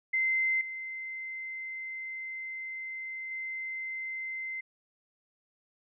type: tone with level steps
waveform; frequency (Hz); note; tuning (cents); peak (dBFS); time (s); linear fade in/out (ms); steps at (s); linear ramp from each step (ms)
sine; 2073; C7; -17; -25 / -36 / -34; 0.13-4.61; 10; 0.61 / 3.31; 2
effects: none